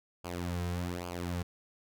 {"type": "tone with flanger", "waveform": "sawtooth", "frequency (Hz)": 88, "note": "F2", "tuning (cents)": 14, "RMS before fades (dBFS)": -36, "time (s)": [0.24, 1.43], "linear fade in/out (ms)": 10, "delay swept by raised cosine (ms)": [0.52, 3.52], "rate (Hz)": 1.2, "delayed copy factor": -0.75, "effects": []}